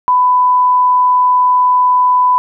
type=tone; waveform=sine; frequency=998 Hz; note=B5; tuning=18 cents sharp; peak=-7 dBFS; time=0.08-2.38 s; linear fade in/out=0 ms; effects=none